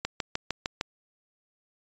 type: click train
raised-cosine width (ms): 0.2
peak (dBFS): -11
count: 6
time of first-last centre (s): 0.05-0.811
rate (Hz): 6.57
effects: resampled to 16000 Hz